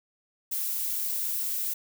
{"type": "noise", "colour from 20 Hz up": "violet", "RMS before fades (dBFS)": -30, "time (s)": [0.51, 1.74], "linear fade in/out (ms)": 10, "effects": []}